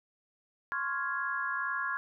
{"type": "chord", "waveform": "sine", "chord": "Db major seventh", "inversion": "third", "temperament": "equal", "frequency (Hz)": [1046.5, 1108.7, 1396.9, 1661.2], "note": ["C6", "Db6", "F6", "Ab6"], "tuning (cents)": [0, 0, 0, 0], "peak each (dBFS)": [-38, -38, -36, -34], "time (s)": [0.72, 1.97], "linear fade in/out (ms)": 0, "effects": []}